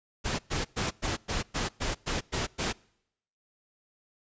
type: noise bursts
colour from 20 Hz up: pink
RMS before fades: -30 dBFS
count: 10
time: 0.24-2.73 s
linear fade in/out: 20 ms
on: 150 ms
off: 110 ms
effects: noise-tail reverb RT60 0.8 s tail -26 dB re dry + resampled to 16000 Hz